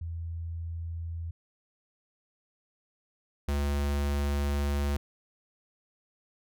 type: tone pair in turn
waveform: sine / square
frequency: 83.4 / 71.46 Hz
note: E2 / D2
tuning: +21 / -47 cents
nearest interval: minor third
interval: 268 cents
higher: first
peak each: -33 / -27 dBFS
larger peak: second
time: 0.01-1.31 / 3.48-4.97 s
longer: second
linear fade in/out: 5 ms
effects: none